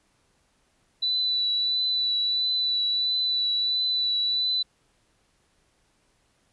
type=tone with vibrato; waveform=sine; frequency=3969 Hz; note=B7; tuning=8 cents sharp; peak=-22 dBFS; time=1.02-4.63 s; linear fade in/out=10 ms; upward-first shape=triangle; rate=1.5 Hz; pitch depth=21 cents each way; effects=pink hiss -67 dBFS RMS until 6.52 s + resampled to 24000 Hz